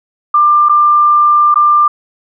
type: tone with dropouts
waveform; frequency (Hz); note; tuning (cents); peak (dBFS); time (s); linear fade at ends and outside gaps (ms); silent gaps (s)
sine; 1191; D6; +24; -5; 0.34-1.88; 5; 0.687-0.694 / 1.543-1.557
effects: none